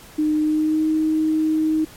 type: tone with pitch glide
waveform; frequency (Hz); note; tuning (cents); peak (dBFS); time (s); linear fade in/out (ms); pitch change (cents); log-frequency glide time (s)
sine; 305.7 to 313.2; D#4 to D#4; -30 to +11; -16; 0.18-1.85; 10; +41; 0.4-0.86
effects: pink hiss -44 dBFS RMS until 1.96 s + MP3 64 kbps